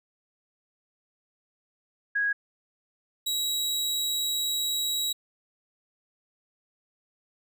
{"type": "tone pair in turn", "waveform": ["sine", "sawtooth"], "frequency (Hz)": [1652, 3864], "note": ["G#6", "B7"], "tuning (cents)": [-10, -39], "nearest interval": "octave + minor third", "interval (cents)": 1471, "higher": "second", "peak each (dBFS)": -23, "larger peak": "neither", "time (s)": [[2.15, 2.33], [3.26, 5.13]], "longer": "second", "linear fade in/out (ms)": 10, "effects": []}